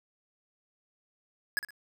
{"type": "tone with echo", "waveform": "square", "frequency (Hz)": 1680, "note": "G#6", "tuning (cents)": 19, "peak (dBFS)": -26, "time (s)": [1.57, 1.59], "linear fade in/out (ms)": 0, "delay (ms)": 58, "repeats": 2, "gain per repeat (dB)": -11, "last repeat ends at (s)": 1.706, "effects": []}